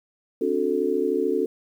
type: chord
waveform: sine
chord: D dominant seventh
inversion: third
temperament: just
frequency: 264.3 / 293.7 / 367.1 / 440.5 Hz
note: C4 / D4 / F#4 / A4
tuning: +18 / 0 / -14 / +2 cents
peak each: -29 / -28 / -25 / -24 dBFS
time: 0.41-1.46 s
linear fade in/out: 5 ms
effects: 9-bit